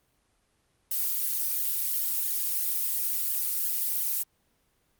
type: noise with flanger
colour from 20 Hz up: violet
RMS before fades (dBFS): -28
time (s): 0.91-4.23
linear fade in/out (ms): 5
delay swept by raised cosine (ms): 0.8 to 3.8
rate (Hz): 2.9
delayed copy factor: -0.85
effects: pink hiss -70 dBFS RMS until 4.99 s + Opus 24 kbps